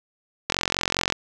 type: click train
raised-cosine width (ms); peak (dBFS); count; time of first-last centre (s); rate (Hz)
0.2; -3; 29; 0.5-1.124; 44.9
effects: none